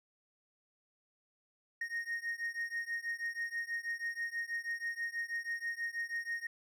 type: beating tone pair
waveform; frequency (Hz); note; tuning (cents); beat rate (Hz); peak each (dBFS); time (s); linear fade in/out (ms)
triangle; 1857 / 1863.2; A#6 / A#6; -7 / -1; 6.2; -37 / -38; 1.81-6.47; 5
effects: none